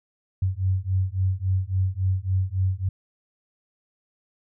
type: beating tone pair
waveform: sine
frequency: 92.5 / 96.1 Hz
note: F#2 / G2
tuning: 0 / -34 cents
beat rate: 3.6 Hz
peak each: -24 dBFS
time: 0.42-2.89 s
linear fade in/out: 5 ms
effects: none